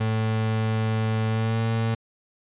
35% pulse tone with pitch glide, 110.3 to 113.07 Hz, A2 to A2, +5 to +48 cents, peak -20 dBFS, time 0-1.95 s, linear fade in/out 10 ms, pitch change +43 cents, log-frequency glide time 1.28-1.59 s, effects resampled to 8000 Hz

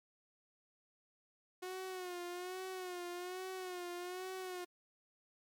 sawtooth tone with vibrato, 363.3 Hz, F#4, 32 cents flat, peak -38 dBFS, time 1.62-4.65 s, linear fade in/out 10 ms, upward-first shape sine, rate 1.2 Hz, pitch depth 59 cents each way, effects MP3 96 kbps

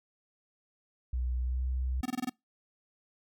sine tone with pitch glide, 62 to 63.82 Hz, B1 to C2, +7 to -43 cents, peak -29 dBFS, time 1.13-2.01 s, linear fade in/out 5 ms, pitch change +50 cents, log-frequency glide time 1.42-1.62 s
square tone bursts, 251.7 Hz, B3, 33 cents sharp, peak -30 dBFS, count 6, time 2.03-2.296 s, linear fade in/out 5 ms, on 26 ms, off 22 ms
effects noise-tail reverb RT60 0.2 s tail -25 dB re dry

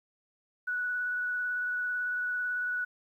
sine tone with vibrato, 1475 Hz, F#6, 6 cents flat, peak -29 dBFS, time 0.67-2.85 s, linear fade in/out 10 ms, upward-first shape sine, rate 18 Hz, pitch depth 12 cents each way, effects 11-bit

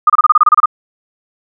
sine tone bursts, 1224 Hz, D#6, 29 cents flat, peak -3 dBFS, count 11, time 0.07-0.658 s, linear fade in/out 5 ms, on 28 ms, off 28 ms, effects none

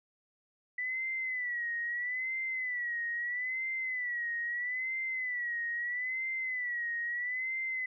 sine tone with vibrato, 1975.5 Hz, B6, in tune, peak -32 dBFS, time 0.78-7.86 s, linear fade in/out 5 ms, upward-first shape sine, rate 0.77 Hz, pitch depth 91 cents each way, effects none

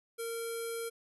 square tone with low-pass filter, 461 Hz, A#4, 19 cents flat, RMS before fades -38 dBFS, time 0.18-0.9 s, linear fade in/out 20 ms, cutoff 11000 Hz, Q 6.4, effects none

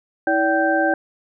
sine tone cluster, 324.2 / 575 / 769 / 1565 Hz, E4 / D5 / G5 / G6, -29 / -37 / -33 / -3 cents, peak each -21 dBFS, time 0.27-0.94 s, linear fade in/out 2 ms, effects none

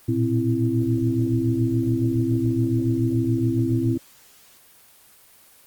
sine tone cluster, 113.7 / 120.8 / 260.9 / 332.6 Hz, A#2 / B2 / C4 / E4, -43 / -38 / -5 / +16 cents, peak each -24 / -25 / -24 / -24 dBFS, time 0.08-3.98 s, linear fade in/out 10 ms, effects white hiss -52 dBFS RMS until 5.66 s + Opus 24 kbps

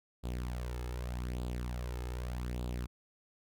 sawtooth tone with flanger, 61.1 Hz, B1, 18 cents flat, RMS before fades -38 dBFS, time 0.23-2.87 s, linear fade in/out 20 ms, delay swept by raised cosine 0.25 to 2.35 ms, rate 0.83 Hz, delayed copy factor +0.6, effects none

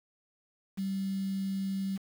sine tone with quantisation, 193.7 Hz, G3, 20 cents flat, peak -30 dBFS, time 0.77-1.98 s, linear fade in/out 20 ms, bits 8, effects none

